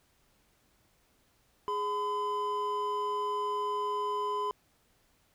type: tone pair together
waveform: triangle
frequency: 415.3 / 1012.6 Hz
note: G#4 / B5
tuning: 0 / +43 cents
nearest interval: octave + minor third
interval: 1543 cents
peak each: -33 / -29 dBFS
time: 1.68-4.51 s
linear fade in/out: 0 ms
effects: pink hiss -69 dBFS RMS until 5.34 s